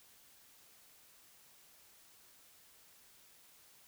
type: silence
effects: white hiss -63 dBFS RMS until 3.87 s